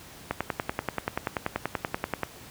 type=click train; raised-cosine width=0.5 ms; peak=-11 dBFS; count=21; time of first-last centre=0.31-2.233 s; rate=10.4 Hz; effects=pink hiss -47 dBFS RMS until 2.5 s + high-pass 60 Hz 12 dB/octave